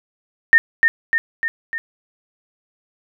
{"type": "tone with echo", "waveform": "sine", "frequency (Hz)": 1826, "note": "A#6", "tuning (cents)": -36, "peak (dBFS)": -6, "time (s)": [0.53, 0.58], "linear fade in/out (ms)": 0, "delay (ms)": 300, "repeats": 4, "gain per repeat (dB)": -4, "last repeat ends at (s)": 1.78, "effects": []}